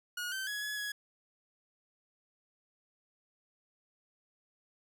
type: tone with pitch steps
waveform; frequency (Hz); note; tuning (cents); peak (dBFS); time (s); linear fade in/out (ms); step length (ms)
sawtooth; 1446 / 1547 / 1678 / 1695 / 1674; F#6 / G6 / G#6 / G#6 / G#6; -40 / -23 / +17 / +35 / +13; -32; 0.17-0.92; 5; 150
effects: none